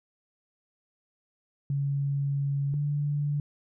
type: tone pair in turn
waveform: sine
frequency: 140.3 / 145.63 Hz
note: C#3 / D3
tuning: +21 / -14 cents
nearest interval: minor second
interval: 65 cents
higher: second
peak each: -25 dBFS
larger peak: neither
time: 1.7-2.74 / 2.74-3.4 s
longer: first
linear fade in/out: 2 ms
effects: none